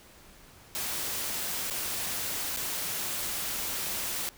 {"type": "noise with dropouts", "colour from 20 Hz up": "white", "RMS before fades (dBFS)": -33, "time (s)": [0.75, 4.29], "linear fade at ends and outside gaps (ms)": 0, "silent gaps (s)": [[1.7, 1.708], [2.563, 2.571]], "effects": ["pink hiss -54 dBFS RMS until 4.37 s"]}